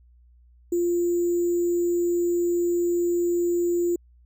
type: tone with sample-and-hold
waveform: sine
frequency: 347.6 Hz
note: F4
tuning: 8 cents flat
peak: -20 dBFS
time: 0.72-3.96 s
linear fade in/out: 5 ms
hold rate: 7350 Hz
effects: added 60 Hz sine -52 dBFS peak until 4.25 s